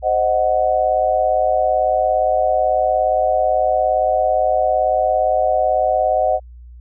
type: chord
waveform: sine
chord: C diminished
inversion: none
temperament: equal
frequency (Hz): 523.3 / 622.3 / 740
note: C5 / Eb5 / Gb5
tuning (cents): 0 / 0 / 0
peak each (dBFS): -21 / -17 / -17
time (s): 0.02-6.4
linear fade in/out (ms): 50
effects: added 60 Hz sine -36 dBFS peak until 6.8 s